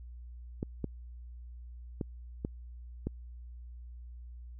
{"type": "clicks", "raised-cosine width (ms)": 3, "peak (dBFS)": -20, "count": 5, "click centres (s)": [0.629, 0.843, 2.012, 2.449, 3.07], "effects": ["added 60 Hz sine -44 dBFS peak until 4.59 s"]}